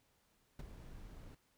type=noise with ADSR envelope; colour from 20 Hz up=brown; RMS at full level=-42 dBFS; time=0.59-1.35 s; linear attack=4 ms; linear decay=22 ms; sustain=-10 dB; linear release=6 ms; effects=pink hiss -75 dBFS RMS until 1.57 s